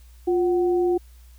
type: tone pair together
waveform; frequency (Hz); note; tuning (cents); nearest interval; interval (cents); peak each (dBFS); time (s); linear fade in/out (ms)
sine; 352.7 / 747.3; F4 / F#5; +17 / +17; octave + minor second; 1300; -18 / -30; 0.27-0.98; 10
effects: added 60 Hz sine -45 dBFS peak until 1.38 s + white hiss -59 dBFS RMS until 1.38 s